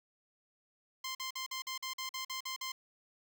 10% pulse tone bursts, 1046.5 Hz, C6, in tune, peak -29 dBFS, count 11, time 1.04-2.72 s, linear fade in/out 5 ms, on 110 ms, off 47 ms, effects none

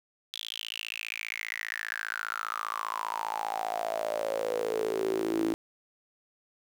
sawtooth tone with high-pass filter sweep, 55 Hz, A1, in tune, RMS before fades -33 dBFS, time 0.33-5.54 s, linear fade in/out 0 ms, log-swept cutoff 3500 to 310 Hz, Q 9.5, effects 9-bit

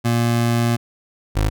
25% pulse tone pair in turn, 117.8 / 52.47 Hz, A#2 / G#1, +19 / +18 cents, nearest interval octave + major second, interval 1401 cents, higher first, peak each -12 dBFS, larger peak neither, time 0.04-0.77 / 1.35-1.5 s, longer first, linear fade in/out 20 ms, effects none

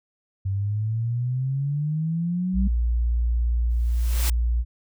sine exponential sweep, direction up, 95.3 to 196 Hz, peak -22 dBFS, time 0.45-2.68 s, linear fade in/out 10 ms
sine tone, 58.7 Hz, A#1, 13 cents sharp, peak -19 dBFS, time 2.53-4.65 s, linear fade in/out 50 ms
white noise with exponential growth, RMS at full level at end -26 dBFS, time 3.7-4.3 s, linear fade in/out 5 ms, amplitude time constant 130 ms
effects none

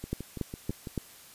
two click trains, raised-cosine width 3 ms, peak -24 / -17 dBFS, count 6 / 4, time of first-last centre 0.04-0.872 / 0.13-0.977 s, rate 6.01 / 3.54 Hz, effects white hiss -52 dBFS RMS until 1.34 s + resampled to 32000 Hz

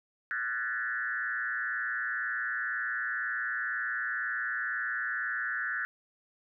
sine tone with frequency modulation, 1610 Hz, G6, 46 cents sharp, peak -30 dBFS, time 0.31-5.85 s, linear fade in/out 0 ms, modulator 122 Hz, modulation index 1.8, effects none

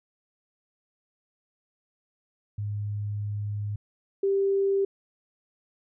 sine tone pair in turn, 103.5 / 393.1 Hz, G#2 / G4, -5 / +5 cents, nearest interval octave + major seventh, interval 2310 cents, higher second, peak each -28 / -21 dBFS, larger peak second, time 2.58-3.76 / 4.23-4.85 s, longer first, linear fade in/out 5 ms, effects none

